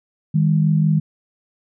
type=tone pair together; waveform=sine; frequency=156.95 / 202.4 Hz; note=D#3 / G#3; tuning=+15 / -44 cents; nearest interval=major third; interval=441 cents; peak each=-14 / -20 dBFS; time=0.34-1 s; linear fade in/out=10 ms; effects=none

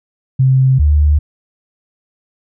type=tone pair in turn; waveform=sine; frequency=131.6 / 74.24 Hz; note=C3 / D2; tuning=+10 / +19 cents; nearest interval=minor seventh; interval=991 cents; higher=first; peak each=-7 dBFS; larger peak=neither; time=0.39-0.79 / 0.79-1.19 s; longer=neither; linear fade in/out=10 ms; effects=none

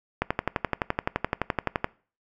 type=click train; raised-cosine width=0.5 ms; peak=-8 dBFS; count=20; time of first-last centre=0.22-1.844 s; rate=11.7 Hz; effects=noise-tail reverb RT60 0.4 s tail -22 dB re dry

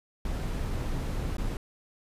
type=noise with dropouts; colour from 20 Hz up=brown; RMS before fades=-31 dBFS; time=0.25-1.57 s; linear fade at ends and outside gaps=2 ms; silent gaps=1.369-1.382 s; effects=resampled to 32000 Hz

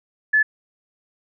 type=tone; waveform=sine; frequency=1727 Hz; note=A6; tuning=33 cents flat; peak=-13 dBFS; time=0.33-0.43 s; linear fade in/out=10 ms; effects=none

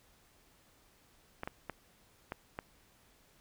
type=clicks; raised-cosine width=0.5 ms; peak=-23 dBFS; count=5; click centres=1.434 / 1.475 / 1.697 / 2.321 / 2.589 s; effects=pink hiss -66 dBFS RMS until 3.4 s

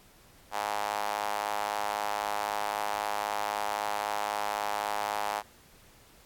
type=tone with high-pass filter; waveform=sawtooth; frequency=103.83 Hz; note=G#2; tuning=in tune; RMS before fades=-32 dBFS; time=0.51-5.43 s; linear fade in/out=50 ms; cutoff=810 Hz; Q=3.1; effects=pink hiss -58 dBFS RMS until 6.25 s + AAC 64 kbps

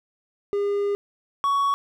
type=tone pair in turn; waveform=triangle; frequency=405.1 / 1119 Hz; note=G#4 / C#6; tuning=-43 / +16 cents; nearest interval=octave + tritone; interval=1759 cents; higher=second; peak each=-19 / -17 dBFS; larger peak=second; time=0.53-0.95 / 1.44-1.74 s; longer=first; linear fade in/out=0 ms; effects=none

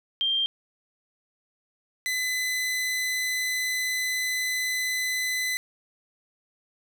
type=tone pair in turn; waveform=sine / sawtooth; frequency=3178 / 2013 Hz; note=G7 / B6; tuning=+23 / +33 cents; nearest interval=minor sixth; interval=790 cents; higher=first; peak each=-22 dBFS; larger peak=neither; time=0.21-0.46 / 2.06-5.57 s; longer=second; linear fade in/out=0 ms; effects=none

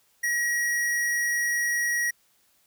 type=tone; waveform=square; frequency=1905 Hz; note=A#6; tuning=37 cents sharp; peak=-24 dBFS; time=0.23-2.11 s; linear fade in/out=10 ms; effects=white hiss -65 dBFS RMS until 2.66 s

